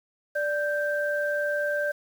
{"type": "tone pair together", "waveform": "sine", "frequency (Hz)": [587.3, 1568], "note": ["D5", "G6"], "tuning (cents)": [0, 0], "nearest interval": "octave + perfect fourth", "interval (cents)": 1700, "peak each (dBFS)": [-26, -28], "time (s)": [0.35, 1.92], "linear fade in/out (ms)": 10, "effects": ["8-bit"]}